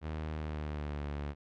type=tone with pitch glide; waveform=sawtooth; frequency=77.78 to 72.57 Hz; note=D#2 to D2; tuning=0 to -20 cents; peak=-32 dBFS; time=0.01-1.35 s; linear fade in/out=50 ms; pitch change=-120 cents; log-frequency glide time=0.32-1.05 s; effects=low-pass 3000 Hz 12 dB/octave